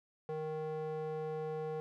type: tone with band-pass filter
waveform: square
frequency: 155.8 Hz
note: D#3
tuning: 3 cents sharp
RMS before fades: -39 dBFS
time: 0.29-1.8 s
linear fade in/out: 0 ms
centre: 540 Hz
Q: 2.5
effects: none